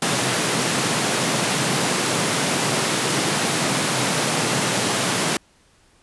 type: high-pass noise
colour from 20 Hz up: pink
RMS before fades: -21 dBFS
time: 0.02-5.37 s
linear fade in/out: 2 ms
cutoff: 120 Hz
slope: 48 dB/octave
effects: pink hiss -57 dBFS RMS until 6.02 s + resampled to 24000 Hz